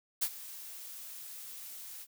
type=noise with ADSR envelope; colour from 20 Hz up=blue; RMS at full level=-29 dBFS; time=0.21-2.07 s; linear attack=16 ms; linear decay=62 ms; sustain=-17 dB; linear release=53 ms; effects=none